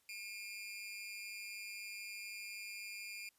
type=tone with amplitude modulation; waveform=sawtooth; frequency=2404 Hz; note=D7; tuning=40 cents sharp; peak=-38 dBFS; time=0.09-3.29 s; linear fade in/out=2 ms; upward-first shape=sine; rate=207 Hz; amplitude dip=85%; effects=white hiss -75 dBFS RMS until 3.38 s + resampled to 32000 Hz